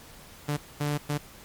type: tone bursts at uneven times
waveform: sawtooth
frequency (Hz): 146.83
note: D3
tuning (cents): 0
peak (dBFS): -22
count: 3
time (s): 0.48-0.57 / 0.8-0.98 / 1.09-1.18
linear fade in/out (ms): 10
effects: pink hiss -49 dBFS RMS until 1.44 s + MP3 96 kbps